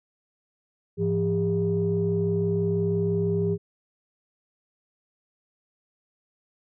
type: tone cluster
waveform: sine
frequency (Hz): 104 / 170.1 / 403.6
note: G#2 / F3 / G#4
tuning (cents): +3 / -45 / -49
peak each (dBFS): -28 / -25 / -24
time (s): 0.97-3.58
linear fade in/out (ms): 50
effects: tanh soft clip ceiling -14 dBFS